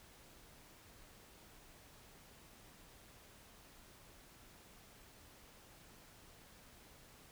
silence, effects pink hiss -61 dBFS RMS until 7.31 s

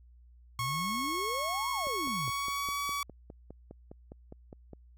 sine exponential two-way sweep, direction up then down, 112.2 to 1046.5 to 112.2 Hz, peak -36 dBFS, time 0.59-2.3 s, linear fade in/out 0 ms, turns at 1.71 s
sawtooth tone with pitch glide, 1095 to 1136.9 Hz, C#6 to C#6, -22 to +43 cents, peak -28 dBFS, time 0.59-3.03 s, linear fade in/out 2 ms, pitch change +65 cents, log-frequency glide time 1.81-2.8 s
click train, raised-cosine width 2 ms, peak -32 dBFS, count 15, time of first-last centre 1.87-4.733 s, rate 4.89 Hz
effects added 60 Hz sine -54 dBFS peak until 4.97 s

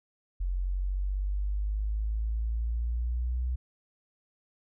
sine exponential sweep, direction up, 44.5 to 62.7 Hz, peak -27 dBFS, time 0.4-3.56 s, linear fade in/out 10 ms, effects none

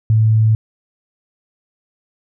sine tone, 110 Hz, A2, in tune, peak -9 dBFS, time 0.1-0.55 s, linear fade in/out 0 ms, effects none

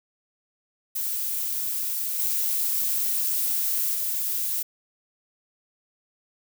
violet noise with level steps, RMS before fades -28 / -25 / -27 dBFS, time 0.95-4.63 s, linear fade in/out 10 ms, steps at 2.19 / 3.94 s, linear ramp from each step 5 ms, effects none

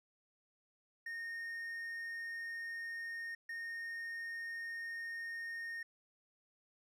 triangle tone bursts at uneven times, 1843 Hz, A#6, 20 cents flat, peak -39 dBFS, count 2, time 1.06-3.35 / 3.49-5.83 s, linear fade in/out 5 ms, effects none

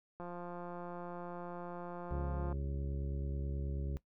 click train, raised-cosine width 1 ms, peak -32 dBFS, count 408, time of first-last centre 0.2-2.526 s, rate 175 Hz
harmonic tone, 69.3 Hz, C#2, in tune, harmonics 1 / 2 / 3 / 4 / 5 / 6 / 8, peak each -37 / -41 / -50 / -53 / -51 / -52 / -55 dBFS, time 2.11-3.97 s, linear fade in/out 0 ms
effects noise-tail reverb RT60 0.1 s tail -18 dB re dry

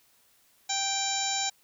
harmonic tone, 784 Hz, G5, in tune, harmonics 1 / 2 / 3 / 4 / 5 / 6 / 7 / 8 / 9, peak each -33 / -41 / -38 / -40 / -33 / -43 / -36 / -39 / -32 dBFS, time 0.69-1.5 s, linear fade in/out 10 ms, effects white hiss -64 dBFS RMS until 1.63 s

